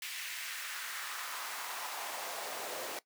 pink noise with high-pass filter sweep, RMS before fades -41 dBFS, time 0.02-2.99 s, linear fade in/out 2 ms, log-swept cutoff 2300 to 480 Hz, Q 1.8, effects noise-tail reverb RT60 0.1 s tail -18 dB re dry

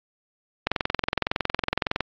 click train, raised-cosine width 0.3 ms, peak -6 dBFS, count 30, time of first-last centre 0.67-2.006 s, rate 21.7 Hz, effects low-pass 5000 Hz 12 dB/octave + AAC 64 kbps

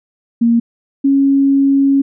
sine tone pair in turn, 233.1 / 275.5 Hz, A#3 / C#4, 0 / -11 cents, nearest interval minor third, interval 289 cents, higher second, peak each -8 dBFS, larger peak neither, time 0.41-0.6 / 1.04-2.02 s, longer second, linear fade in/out 10 ms, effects none

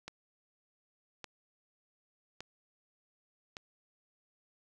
click train, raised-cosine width 0.2 ms, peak -25 dBFS, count 4, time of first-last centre 0.08-3.568 s, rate 0.86 Hz, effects none

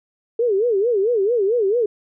sine tone with vibrato, 433.9 Hz, A4, 24 cents flat, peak -15 dBFS, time 0.39-1.86 s, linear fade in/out 5 ms, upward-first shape sine, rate 4.5 Hz, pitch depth 220 cents each way, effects none

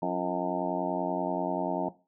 harmonic tone with a mistuned harmonic, 90.3 Hz, F#2, 42 cents flat, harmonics 2 / 3 / 4 / 5 / 6 / 7 / 8 / 9 / 10, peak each -34 / -35 / -36 / -40 / -40 / -34 / -37 / -37 / -35 dBFS, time 0.02-1.89 s, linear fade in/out 5 ms, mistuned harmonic 4, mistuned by -75 cents, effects noise-tail reverb RT60 0.3 s tail -17 dB re dry

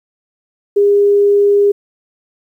sine tone, 405.8 Hz, G#4, 40 cents flat, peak -7 dBFS, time 0.76-1.72 s, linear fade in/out 10 ms, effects 8-bit

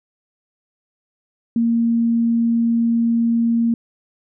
sine tone, 231.9 Hz, A#3, 9 cents flat, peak -14 dBFS, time 1.56-3.74 s, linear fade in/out 2 ms, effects none

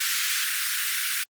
pink high-pass noise, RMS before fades -26 dBFS, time 0-1.24 s, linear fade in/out 10 ms, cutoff 1400 Hz, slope 48 dB/octave, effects Opus 24 kbps

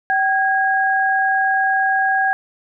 sine tone pair together, 770.2 / 1639 Hz, G5 / G#6, -31 / -23 cents, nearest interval octave + minor second, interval 1308 cents, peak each -17 dBFS, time 0.1-2.33 s, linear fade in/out 0 ms, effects none

